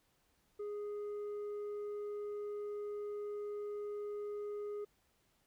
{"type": "tone with tanh clipping", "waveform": "sine", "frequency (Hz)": 414, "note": "G#4", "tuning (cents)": -5, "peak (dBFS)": -40, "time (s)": [0.59, 4.85], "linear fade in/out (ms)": 10, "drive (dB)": 4, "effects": ["pink hiss -75 dBFS RMS until 5.46 s"]}